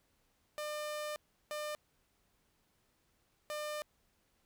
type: tone bursts at uneven times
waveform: sawtooth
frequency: 600 Hz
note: D5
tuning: 37 cents sharp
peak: -34 dBFS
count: 3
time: 0.58-1.16 / 1.51-1.75 / 3.5-3.82 s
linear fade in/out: 0 ms
effects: pink hiss -75 dBFS RMS until 4.45 s